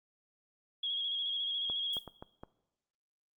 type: tone with vibrato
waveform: sine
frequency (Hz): 3300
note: G#7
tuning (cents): -12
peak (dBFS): -32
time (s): 0.83-1.99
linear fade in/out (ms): 5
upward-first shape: square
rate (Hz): 14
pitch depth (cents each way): 27
type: clicks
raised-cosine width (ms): 1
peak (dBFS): -30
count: 5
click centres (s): 1.699 / 1.968 / 2.077 / 2.225 / 2.435
type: noise with exponential decay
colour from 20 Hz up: violet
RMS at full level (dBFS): -45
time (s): 1.93-2.13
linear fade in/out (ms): 2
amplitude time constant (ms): 43
effects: noise-tail reverb RT60 0.9 s tail -19 dB re dry + Opus 48 kbps